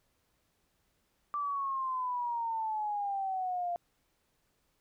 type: exponential sweep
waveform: sine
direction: down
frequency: 1174.7 to 691 Hz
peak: -31 dBFS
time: 1.34-3.76 s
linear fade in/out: 0 ms
effects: pink hiss -75 dBFS RMS until 4.8 s

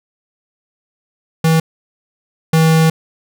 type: tone pair in turn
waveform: square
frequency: 161.5 / 160.78 Hz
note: E3 / E3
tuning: -35 / -43 cents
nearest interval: unison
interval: 8 cents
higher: first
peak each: -10 / -9 dBFS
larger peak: second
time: 1.44-1.6 / 2.53-2.9 s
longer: second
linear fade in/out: 5 ms
effects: none

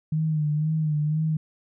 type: tone with vibrato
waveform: sine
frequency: 153.7 Hz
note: D#3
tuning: 21 cents flat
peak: -21 dBFS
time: 0.12-1.37 s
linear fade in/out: 5 ms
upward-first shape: sine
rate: 2 Hz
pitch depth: 51 cents each way
effects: none

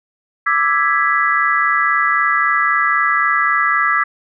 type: chord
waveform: sine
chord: E dominant seventh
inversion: third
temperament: equal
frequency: 1174.7 / 1318.5 / 1661.2 / 1975.5 Hz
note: D6 / E6 / G#6 / B6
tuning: 0 / 0 / 0 / 0 cents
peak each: -18 dBFS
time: 0.46-4.04 s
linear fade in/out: 10 ms
effects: none

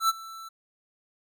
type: tone with ADSR envelope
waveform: square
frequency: 1329 Hz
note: E6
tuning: 14 cents sharp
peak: -19 dBFS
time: 0-0.49 s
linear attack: 90 ms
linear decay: 28 ms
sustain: -21 dB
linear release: 11 ms
effects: none

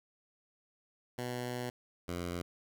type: tone pair in turn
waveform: 10% pulse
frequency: 123.47 / 87.48 Hz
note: B2 / F2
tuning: 0 / +3 cents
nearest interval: tritone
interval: 597 cents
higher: first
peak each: -28 dBFS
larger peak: neither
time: 1.18-1.7 / 2.08-2.42 s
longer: first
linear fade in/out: 5 ms
effects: none

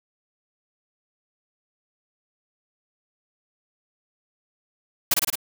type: noise with echo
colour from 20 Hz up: white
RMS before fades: -18 dBFS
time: 5.11-5.14 s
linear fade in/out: 5 ms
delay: 54 ms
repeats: 4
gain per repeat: -2 dB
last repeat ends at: 5.356 s
effects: none

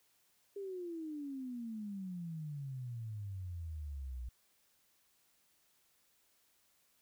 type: exponential sweep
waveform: sine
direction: down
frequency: 406 to 59 Hz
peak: -40 dBFS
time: 0.56-4.29 s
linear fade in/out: 5 ms
effects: white hiss -73 dBFS RMS until 7.01 s

